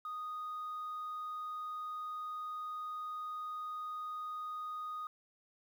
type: tone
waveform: sine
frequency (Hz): 1240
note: D#6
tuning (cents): -6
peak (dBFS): -37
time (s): 0.05-5.07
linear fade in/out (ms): 2
effects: tanh soft clip ceiling -37 dBFS + 11-bit